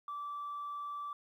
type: tone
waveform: sine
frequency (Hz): 1162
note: D6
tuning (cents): -19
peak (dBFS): -37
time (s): 0.08-1.13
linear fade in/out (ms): 2
effects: tanh soft clip ceiling -35 dBFS + 12-bit